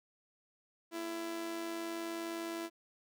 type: tone with amplitude modulation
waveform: sawtooth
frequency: 334.2 Hz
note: E4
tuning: 24 cents sharp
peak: -32 dBFS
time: 0.91-2.7 s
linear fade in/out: 50 ms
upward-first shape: sine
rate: 99.6 Hz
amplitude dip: 45%
effects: none